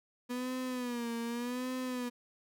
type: tone with vibrato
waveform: 35% pulse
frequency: 244 Hz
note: B3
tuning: 21 cents flat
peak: -33 dBFS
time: 0.29-2.1 s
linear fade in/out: 20 ms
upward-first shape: sine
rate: 0.85 Hz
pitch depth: 86 cents each way
effects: none